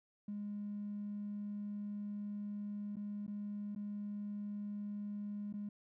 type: tone with dropouts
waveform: triangle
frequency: 205.9 Hz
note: G#3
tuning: 15 cents flat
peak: -36 dBFS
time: 0.28-5.69 s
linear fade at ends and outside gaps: 5 ms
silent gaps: 2.958-2.967 / 3.266-3.278 / 3.75-3.76 / 5.527-5.538 s
effects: tanh soft clip ceiling -37 dBFS